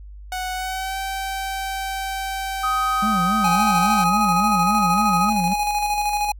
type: tone with pitch glide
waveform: sawtooth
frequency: 740 to 774.1 Hz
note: F#5 to G5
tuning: 0 to -22 cents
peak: -21 dBFS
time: 0.32-4.04 s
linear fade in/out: 2 ms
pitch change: +78 cents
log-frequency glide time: 0.54-0.98 s
type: tone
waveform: sine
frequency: 1257 Hz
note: D#6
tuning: 17 cents sharp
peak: -19 dBFS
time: 2.63-5.3 s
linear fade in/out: 10 ms
type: tone with vibrato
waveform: triangle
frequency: 195.2 Hz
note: G3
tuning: 7 cents flat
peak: -19 dBFS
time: 3.02-5.54 s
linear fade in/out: 10 ms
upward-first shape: sine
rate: 3.6 Hz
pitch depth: 210 cents each way
type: tone with tremolo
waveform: square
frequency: 830.6 Hz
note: G#5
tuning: in tune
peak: -19 dBFS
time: 3.44-6.32 s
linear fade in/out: 5 ms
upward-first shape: square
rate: 13 Hz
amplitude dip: 35%
effects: added 50 Hz sine -36 dBFS peak until 6.39 s